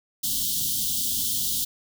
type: band-stop noise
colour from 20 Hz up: white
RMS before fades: -26 dBFS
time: 0.23-1.65 s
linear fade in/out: 10 ms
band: 300 to 3000 Hz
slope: 96 dB/octave
effects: none